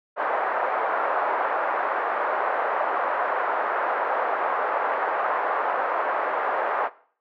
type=band-pass noise; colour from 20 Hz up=pink; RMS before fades=-25 dBFS; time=0.16-6.9 s; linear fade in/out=50 ms; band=550 to 1500 Hz; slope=24 dB/octave; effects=noise-tail reverb RT60 0.5 s tail -19 dB re dry